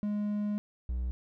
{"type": "tone pair in turn", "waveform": "triangle", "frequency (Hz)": [207.7, 61.75], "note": ["G#3", "B1"], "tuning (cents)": [0, 0], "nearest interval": "octave + major sixth", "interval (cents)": 2100, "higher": "first", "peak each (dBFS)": [-27, -28], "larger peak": "first", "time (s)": [[0.03, 0.58], [0.89, 1.11]], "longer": "first", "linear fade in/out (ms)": 0, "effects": []}